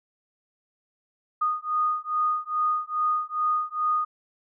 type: beating tone pair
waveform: sine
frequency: 1233 / 1235.4 Hz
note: D#6 / D#6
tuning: -16 / -13 cents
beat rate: 2.4 Hz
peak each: -26 dBFS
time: 1.41-4.05 s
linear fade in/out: 10 ms
effects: none